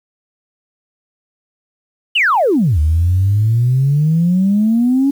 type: exponential two-way sweep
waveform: sine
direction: down then up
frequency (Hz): 3109 to 74.6 to 282.3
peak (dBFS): -9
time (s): 2.15-5.11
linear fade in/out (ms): 10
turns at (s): 2.79
effects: tanh soft clip ceiling -5 dBFS + 7-bit